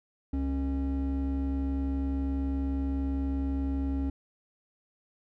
triangle tone pair together, 68.3 / 273.2 Hz, C#2 / C#4, -25 / -25 cents, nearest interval 2 octaves, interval 2400 cents, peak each -26 / -27 dBFS, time 0.33-4.1 s, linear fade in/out 5 ms, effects tanh soft clip ceiling -23 dBFS

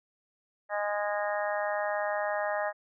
harmonic tone, 206.3 Hz, G#3, 11 cents flat, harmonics 3 / 4 / 5 / 6 / 7 / 8 / 9, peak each -31 / -34 / -40 / -39 / -45 / -38 / -38 dBFS, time 0.69-2.73 s, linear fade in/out 50 ms, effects none

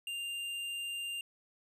triangle tone with tanh clipping, 2794 Hz, F7, in tune, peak -38 dBFS, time 0.07-1.21 s, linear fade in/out 2 ms, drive 18 dB, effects resampled to 32000 Hz

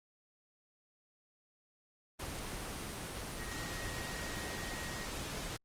sine tone in noise, 1885 Hz, A#6, 19 cents sharp, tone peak -47 dBFS, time 3.37-5.06 s, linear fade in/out 10 ms, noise pink, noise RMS -41 dBFS, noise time 2.19-5.57 s, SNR -9 dB, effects low-pass 11000 Hz 12 dB/octave + Opus 24 kbps

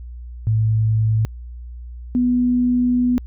sine tone pair in turn, 110 / 246.9 Hz, A2 / B3, 0 / 0 cents, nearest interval octave + major second, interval 1400 cents, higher second, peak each -14 dBFS, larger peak neither, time 0.47-1.25 / 2.15-3.18 s, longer second, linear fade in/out 0 ms, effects added 60 Hz sine -31 dBFS peak until 3.26 s

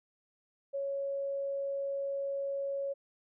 sine tone, 554.4 Hz, C#5, in tune, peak -32 dBFS, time 0.73-2.94 s, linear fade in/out 20 ms, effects none

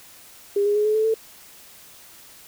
sine tone with pitch steps, 404.2 / 412 / 419.9 / 428 / 436.2 / 444.6 Hz, G#4 / G#4 / G#4 / A4 / A4 / A4, -47 / -14 / +19 / -48 / -15 / +18 cents, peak -17 dBFS, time 0.56-1.142 s, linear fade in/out 5 ms, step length 97 ms, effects white hiss -47 dBFS RMS until 2.47 s

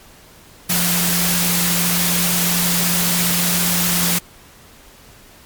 sine tone in noise, 174.61 Hz, F3, in tune, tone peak -21 dBFS, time 0.69-4.19 s, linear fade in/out 10 ms, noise white, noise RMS -18 dBFS, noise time 0.69-4.19 s, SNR -6 dB, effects pink hiss -45 dBFS RMS until 5.45 s + MP3 96 kbps

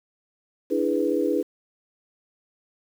sine chord, E dominant seventh, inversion third, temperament equal, 293.7 / 329.6 / 415.3 / 493.9 Hz, D4 / E4 / G#4 / B4, 0 / 0 / 0 / 0 cents, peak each -26 dBFS, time 0.7-1.43 s, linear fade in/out 20 ms, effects 8-bit

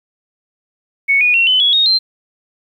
sine tone with pitch steps, 2217 / 2460 / 2729 / 3029 / 3360 / 3729 / 4137 Hz, C#7 / D#7 / F7 / F#7 / G#7 / A#7 / C8, 0 / -20 / -41 / +40 / +19 / 0 / -20 cents, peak -9 dBFS, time 1.08-1.99 s, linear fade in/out 20 ms, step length 130 ms, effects 8-bit

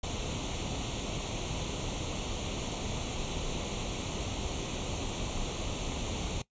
pink noise with comb filter, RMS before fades -35 dBFS, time 0.03-6.42 s, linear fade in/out 5 ms, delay 0.3 ms, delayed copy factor +0.75, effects noise-tail reverb RT60 0.1 s tail -19 dB re dry + resampled to 16000 Hz

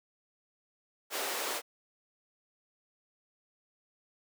pink high-pass noise, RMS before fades -35 dBFS, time 1.1-1.62 s, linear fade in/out 50 ms, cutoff 380 Hz, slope 24 dB/octave, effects none

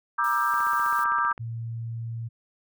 sine chord, E half-diminished seventh, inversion second, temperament just, 949.3 / 1186.7 / 1318.5 / 1582.2 Hz, Bb5 / D6 / E6 / G6, +31 / +18 / 0 / +16 cents, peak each -29 / -24 / -29 / -28 dBFS, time 0.18-1.33 s, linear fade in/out 10 ms
blue noise, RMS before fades -43 dBFS, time 0.24-1.04 s, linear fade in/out 2 ms
click train, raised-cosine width 0.5 ms, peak -27 dBFS, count 14, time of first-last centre 0.54-1.379 s, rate 15.5 Hz
sine tone, 115 Hz, A#2, 23 cents flat, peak -30 dBFS, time 1.39-2.29 s, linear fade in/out 20 ms
effects none

